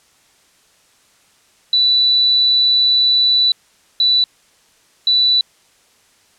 sine tone bursts at uneven times, 3966 Hz, B7, 7 cents sharp, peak -10 dBFS, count 3, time 1.73-3.52 / 4-4.24 / 5.07-5.41 s, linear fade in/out 2 ms, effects white hiss -54 dBFS RMS until 6.38 s + low-pass 9000 Hz 12 dB/octave

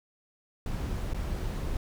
brown noise with dropouts, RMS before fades -32 dBFS, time 0.66-1.77 s, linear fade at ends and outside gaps 2 ms, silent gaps 1.135-1.144 s, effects none

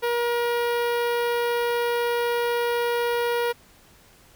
sawtooth tone with notch filter, 476 Hz, A#4, 36 cents sharp, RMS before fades -24 dBFS, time 0.02-3.53 s, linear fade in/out 20 ms, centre 7100 Hz, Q 0.61, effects pink hiss -54 dBFS RMS until 4.35 s

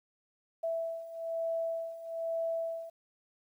sine beating tone pair, 659.3 / 660.4 Hz, E5 / E5, 0 / +3 cents, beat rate 1.1 Hz, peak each -38 / -34 dBFS, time 0.63-2.9 s, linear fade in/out 10 ms, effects 11-bit

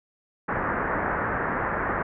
white low-pass noise, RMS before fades -27 dBFS, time 0.48-2.03 s, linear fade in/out 10 ms, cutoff 1800 Hz, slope 48 dB/octave, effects none

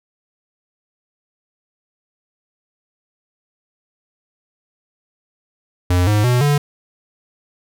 square tone with pitch steps, 89.4 / 105.09 / 123.54 / 145.23 Hz, F2 / G#2 / B2 / D3, +41 / +21 / +1 / -19 cents, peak -13 dBFS, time 5.9-6.58 s, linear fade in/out 5 ms, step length 170 ms, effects none

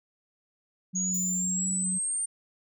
sine tone, 185 Hz, F#3, in tune, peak -31 dBFS, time 0.93-1.99 s, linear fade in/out 20 ms
sine exponential sweep, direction up, 6645 to 8870 Hz, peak -27 dBFS, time 0.95-2.26 s, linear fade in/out 10 ms
violet noise with exponential decay, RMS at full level -38 dBFS, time 1.14-1.79 s, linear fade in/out 1 ms, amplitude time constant 140 ms
effects none

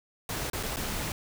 pink noise with dropouts, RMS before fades -33 dBFS, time 0.29-1.12 s, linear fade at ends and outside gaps 2 ms, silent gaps 0.5-0.532 / 0.63-0.633 / 0.761-0.768 s, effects none

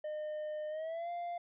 triangle tone with pitch glide, 609 to 695.5 Hz, D#5 to F5, -37 to -7 cents, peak -35 dBFS, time 0.04-1.38 s, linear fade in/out 5 ms, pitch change +230 cents, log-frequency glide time 0.69-1.1 s, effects resampled to 8000 Hz

